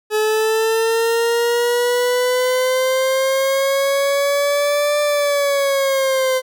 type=linear two-way sweep; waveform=40% pulse; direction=up then down; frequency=426.9 to 590 to 514 Hz; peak=-14 dBFS; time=0.1-6.42 s; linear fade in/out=50 ms; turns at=5.01 s; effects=none